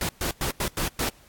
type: noise bursts at uneven times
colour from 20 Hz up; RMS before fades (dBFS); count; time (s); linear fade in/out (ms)
pink; -27; 6; 0.01-0.09 / 0.21-0.31 / 0.41-0.51 / 0.6-0.68 / 0.77-0.88 / 0.99-1.09; 2
effects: pink hiss -55 dBFS RMS until 1.28 s + AAC 64 kbps